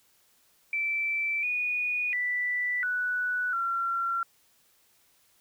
sine tone with pitch steps, 2329 / 2463 / 1974 / 1480 / 1367 Hz, D7 / D#7 / B6 / F#6 / F6, -15 / -18 / -1 / 0 / -37 cents, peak -26 dBFS, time 0.73-4.23 s, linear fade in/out 2 ms, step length 700 ms, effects white hiss -65 dBFS RMS until 5.4 s

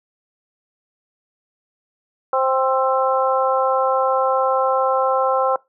harmonic tone with a mistuned harmonic, 262.8 Hz, C4, 8 cents sharp, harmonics 2 / 3 / 4 / 5, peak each -19 / -21 / -22 / -23 dBFS, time 2.33-5.56 s, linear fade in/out 2 ms, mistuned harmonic 5, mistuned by +18 cents, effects noise-tail reverb RT60 0.2 s tail -22 dB re dry

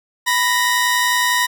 sawtooth tone pair together, 987.8 / 1864.7 Hz, B5 / A#6, 0 / 0 cents, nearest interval major seventh, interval 1100 cents, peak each -14 dBFS, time 0.26-1.47 s, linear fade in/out 20 ms, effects none

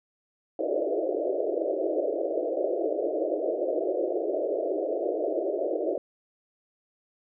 white band-pass noise, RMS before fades -28 dBFS, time 0.59-5.98 s, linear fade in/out 2 ms, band 310 to 660 Hz, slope 96 dB/octave, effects none

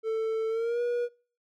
triangle tone with pitch glide, 444.2 to 481.6 Hz, A4 to B4, +16 to -44 cents, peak -24 dBFS, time 0.03-1.09 s, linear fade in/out 50 ms, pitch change +140 cents, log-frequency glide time 0.49-0.81 s, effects noise-tail reverb RT60 0.4 s tail -24 dB re dry

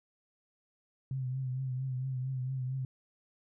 sine tone with vibrato, 130 Hz, C3, 11 cents flat, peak -32 dBFS, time 1.11-2.85 s, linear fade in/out 2 ms, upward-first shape triangle, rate 4.4 Hz, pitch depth 58 cents each way, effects none

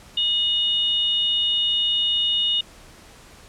sine tone pair together, 2905 / 3640 Hz, F#7 / A#7, -32 / -42 cents, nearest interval major third, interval 390 cents, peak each -20 / -23 dBFS, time 0.17-2.61 s, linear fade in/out 5 ms, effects pink hiss -47 dBFS RMS until 3.48 s + low-pass 10000 Hz 12 dB/octave

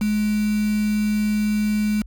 sine tone with quantisation, 211 Hz, G#3, 28 cents sharp, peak -18 dBFS, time 0.01-2.02 s, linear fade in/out 5 ms, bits 5, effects added 50 Hz sine -37 dBFS peak until 2.06 s

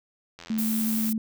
click train, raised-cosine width 0.2 ms, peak -25 dBFS, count 61, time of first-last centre 0.39-1.092 s, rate 85.5 Hz
sine tone with vibrato, 220 Hz, A3, in tune, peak -24 dBFS, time 0.5-1.18 s, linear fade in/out 2 ms, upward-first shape sine, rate 11 Hz, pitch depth 8 cents each way
violet noise, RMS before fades -31 dBFS, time 0.58-1.13 s, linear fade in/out 5 ms
effects none

